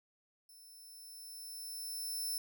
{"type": "tone with level ramp", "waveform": "10% pulse", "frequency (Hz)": 5300, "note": "E8", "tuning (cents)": 9, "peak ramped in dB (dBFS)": [-51, -29], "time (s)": [0.49, 2.38], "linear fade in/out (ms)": 2, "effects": []}